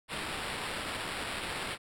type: noise with sample-and-hold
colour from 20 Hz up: blue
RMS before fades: -37 dBFS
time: 0.08-1.78 s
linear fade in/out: 50 ms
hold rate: 6300 Hz
effects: low-pass 12000 Hz 12 dB/octave